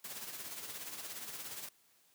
white noise with tremolo, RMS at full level -43 dBFS, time 0.04-1.69 s, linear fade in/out 5 ms, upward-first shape sine, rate 17 Hz, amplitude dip 50%, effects white hiss -69 dBFS RMS until 2.14 s + high-pass 100 Hz 12 dB/octave

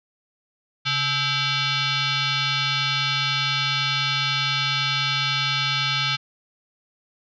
sine tone with frequency modulation, 585 Hz, D5, 7 cents flat, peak -20 dBFS, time 0.85-6.17 s, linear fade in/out 20 ms, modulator 722 Hz, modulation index 5.5, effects none

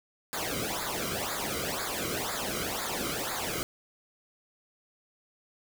pink noise with flanger, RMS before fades -33 dBFS, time 0.33-3.63 s, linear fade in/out 0 ms, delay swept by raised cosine 0.34 to 1.16 ms, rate 2 Hz, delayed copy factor -0.85, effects none

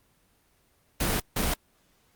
pink noise bursts at uneven times, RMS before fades -26 dBFS, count 2, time 1-1.2 / 1.36-1.54 s, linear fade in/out 5 ms, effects pink hiss -66 dBFS RMS until 2.15 s + Opus 24 kbps

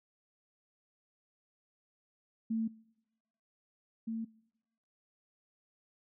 sine tone pair in turn, 224.1 / 225.5 Hz, A3 / A3, +32 / +43 cents, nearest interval unison, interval 11 cents, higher second, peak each -30 / -34 dBFS, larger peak first, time 2.5-2.68 / 4.07-4.25 s, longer neither, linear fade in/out 10 ms, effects noise-tail reverb RT60 1.0 s tail -24 dB re dry

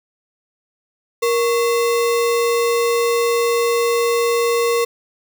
sine tone with sample-and-hold, 469.5 Hz, A#4, 12 cents sharp, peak -14 dBFS, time 1.22-4.85 s, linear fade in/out 10 ms, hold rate 1575 Hz, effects none

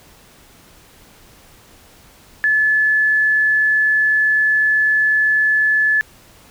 sine tone, 1726 Hz, A6, 34 cents flat, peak -12 dBFS, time 2.44-6.01 s, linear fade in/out 0 ms, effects pink hiss -47 dBFS RMS until 6.5 s

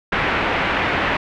white low-pass noise, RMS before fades -20 dBFS, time 0.12-1.17 s, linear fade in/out 5 ms, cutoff 2400 Hz, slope 24 dB/octave, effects none

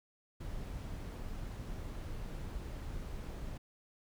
brown noise, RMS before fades -42 dBFS, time 0.4-3.58 s, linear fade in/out 10 ms, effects none

